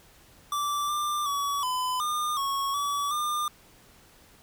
square tone with pitch steps, 1167 / 1188 / 1134 / 1009 / 1211 / 1103 / 1143 / 1203 Hz, D6 / D6 / C#6 / B5 / D#6 / C#6 / D6 / D6, -11 / +20 / +39 / +37 / -47 / -9 / -47 / +41 cents, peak -27 dBFS, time 0.52-3.48 s, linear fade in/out 2 ms, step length 370 ms, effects pink hiss -56 dBFS RMS until 4.42 s

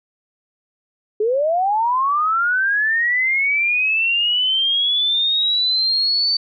sine linear sweep, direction up, 409.6 to 4570 Hz, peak -15 dBFS, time 1.2-6.37 s, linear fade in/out 5 ms, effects none

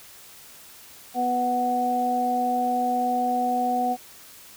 harmonic tone, 246.9 Hz, B3, in tune, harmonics 1 / 2 / 3, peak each -28 / -32 / -22 dBFS, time 1.14-3.97 s, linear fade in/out 50 ms, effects white hiss -47 dBFS RMS until 4.56 s

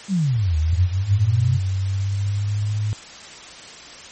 sine exponential two-way sweep, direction down then up, 207.7 to 76 to 133.6 Hz, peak -16 dBFS, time 0.08-1.6 s, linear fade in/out 50 ms, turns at 0.57 s
sine tone with pitch glide, 95.2 to 105.63 Hz, F#2 to G#2, +50 to +30 cents, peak -19 dBFS, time 0.73-2.93 s, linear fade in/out 0 ms, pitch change +180 cents, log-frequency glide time 1.7-2.81 s
effects white hiss -39 dBFS RMS until 4.11 s + MP3 32 kbps

